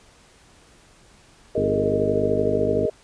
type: chord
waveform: sine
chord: Ab suspended second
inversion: none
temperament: equal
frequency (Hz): 415.3 / 466.2 / 622.3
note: Ab4 / Bb4 / Eb5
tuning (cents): 0 / 0 / 0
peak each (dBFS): -25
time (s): 1.55-2.9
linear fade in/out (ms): 5
type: harmonic tone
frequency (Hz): 50.3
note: G1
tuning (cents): +45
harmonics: 1 / 2 / 3 / 4 / 5 / 6 / 7 / 8 / 9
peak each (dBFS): -38 / -30 / -33 / -33 / -28 / -31 / -31 / -32 / -30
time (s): 1.56-2.87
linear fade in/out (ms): 20
effects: pink hiss -53 dBFS RMS until 3.03 s + resampled to 22050 Hz